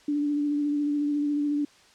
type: tone with vibrato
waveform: sine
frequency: 292 Hz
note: D4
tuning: 10 cents flat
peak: -23 dBFS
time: 0.08-1.65 s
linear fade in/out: 5 ms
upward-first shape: sine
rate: 14 Hz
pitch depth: 21 cents each way
effects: white hiss -56 dBFS RMS until 1.94 s + low-pass 6000 Hz 12 dB/octave